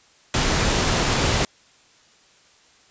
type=noise; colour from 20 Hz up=pink; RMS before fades=-20 dBFS; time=0.34-1.45 s; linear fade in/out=2 ms; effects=white hiss -55 dBFS RMS until 2.9 s + resampled to 16000 Hz